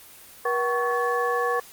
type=tone cluster; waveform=sine; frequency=481 / 758 / 1115 / 1727 Hz; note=B4 / F#5 / C#6 / A6; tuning=-46 / +42 / +10 / -33 cents; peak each=-25 / -30 / -26 / -30 dBFS; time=0.45-1.6 s; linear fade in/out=5 ms; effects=white hiss -47 dBFS RMS until 1.72 s + Opus 24 kbps